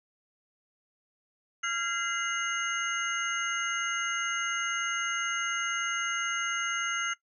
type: tone cluster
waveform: sine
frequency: 1379 / 1634 / 2061 / 2869 / 6370 Hz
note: F6 / G#6 / C7 / F7 / G8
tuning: -22 / -29 / -27 / +46 / +27 cents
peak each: -31 / -39 / -34 / -36 / -36 dBFS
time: 1.63-7.14 s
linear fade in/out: 10 ms
effects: noise-tail reverb RT60 0.1 s tail -19 dB re dry